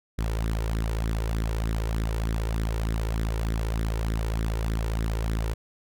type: tone with flanger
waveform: sawtooth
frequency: 55.2 Hz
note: A1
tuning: 6 cents sharp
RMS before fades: -27 dBFS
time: 0.18-5.54 s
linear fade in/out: 10 ms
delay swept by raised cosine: 0.53 to 2.23 ms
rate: 3.3 Hz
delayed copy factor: +0.6
effects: none